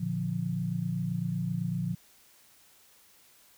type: chord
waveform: sine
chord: Bb major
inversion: none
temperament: equal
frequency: 116.54 / 146.83 / 174.61 Hz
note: Bb2 / D3 / F3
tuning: 0 / 0 / 0 cents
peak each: -35 / -34 / -31 dBFS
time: 0-1.95 s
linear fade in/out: 10 ms
effects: white hiss -60 dBFS RMS until 3.57 s